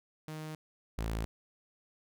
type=tone pair in turn; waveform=sawtooth; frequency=155.56 / 55.32 Hz; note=D#3 / A1; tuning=0 / +10 cents; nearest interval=octave + tritone; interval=1790 cents; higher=first; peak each=-36 / -29 dBFS; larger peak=second; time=0.28-0.55 / 0.98-1.25 s; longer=neither; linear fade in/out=0 ms; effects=none